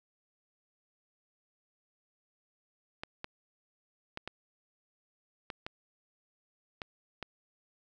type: clicks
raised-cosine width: 0.3 ms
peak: -22 dBFS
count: 8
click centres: 3.035 / 3.244 / 4.174 / 4.276 / 5.502 / 5.665 / 6.818 / 7.227 s
effects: none